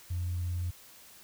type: tone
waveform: sine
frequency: 88.2 Hz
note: F2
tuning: 18 cents sharp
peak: -29 dBFS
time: 0.1-0.71 s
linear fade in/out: 10 ms
effects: tanh soft clip ceiling -26 dBFS + white hiss -54 dBFS RMS until 1.23 s